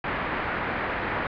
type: low-pass noise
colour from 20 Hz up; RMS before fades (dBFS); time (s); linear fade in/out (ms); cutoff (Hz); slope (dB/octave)
white; -29; 0.04-1.27; 2; 2000; 24
effects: resampled to 11025 Hz